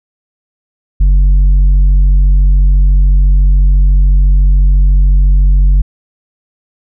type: tone with tanh clipping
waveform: triangle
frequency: 47 Hz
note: F#1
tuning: 28 cents sharp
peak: -5 dBFS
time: 1-5.82 s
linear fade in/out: 10 ms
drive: 9 dB
effects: none